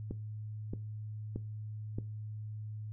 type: click train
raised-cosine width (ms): 3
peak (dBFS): -24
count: 4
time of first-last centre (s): 0.11-1.985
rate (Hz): 1.6
effects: noise-tail reverb RT60 0.3 s tail -17 dB re dry + added 107 Hz sine -39 dBFS peak until 2.92 s